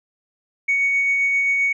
sine tone with tremolo, 2230 Hz, C#7, 10 cents sharp, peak -14 dBFS, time 0.68-1.73 s, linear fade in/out 10 ms, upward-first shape sine, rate 7.6 Hz, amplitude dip 25%, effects tanh soft clip ceiling -12 dBFS

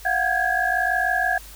sine tone cluster, 692 / 738 / 1616 / 1677 Hz, F5 / F#5 / G#6 / G#6, -16 / -5 / -48 / +16 cents, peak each -27 / -24 / -25 / -23 dBFS, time 0.05-1.38 s, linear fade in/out 5 ms, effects added 50 Hz sine -42 dBFS peak until 1.55 s + white hiss -44 dBFS RMS until 1.55 s

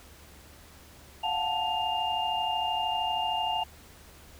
sine tone cluster, 710 / 743 / 879 / 2811 Hz, F5 / F#5 / A5 / F7, +28 / +7 / -2 / +11 cents, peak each -34 / -34 / -30 / -32 dBFS, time 1.23-3.64 s, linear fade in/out 10 ms, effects added 73 Hz sine -55 dBFS peak until 4.39 s + pink hiss -53 dBFS RMS until 4.39 s

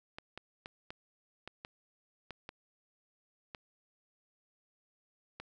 clicks, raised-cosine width 0.3 ms, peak -27 dBFS, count 10, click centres 0.185 / 0.376 / 0.659 / 0.905 / 1.476 / 1.649 / 2.307 / 2.491 / 3.548 / 5.4 s, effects none

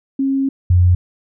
sine tone pair in turn, 270.9 / 89.26 Hz, C#4 / F2, -40 / +38 cents, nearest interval octave + perfect fifth, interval 1922 cents, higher first, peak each -14 / -8 dBFS, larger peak second, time 0.19-0.49 / 0.7-0.95 s, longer first, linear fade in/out 5 ms, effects none

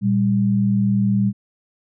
sine tone pair together, 118.1 / 197.93 Hz, A#2 / G3, +23 / +17 cents, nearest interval major sixth, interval 894 cents, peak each -20 / -16 dBFS, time 0.01-1.33 s, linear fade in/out 50 ms, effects none

